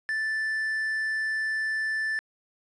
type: tone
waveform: triangle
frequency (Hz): 1760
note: A6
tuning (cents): 0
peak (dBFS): -24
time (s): 0.09-2.19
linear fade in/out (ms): 0
effects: resampled to 22050 Hz + 10-bit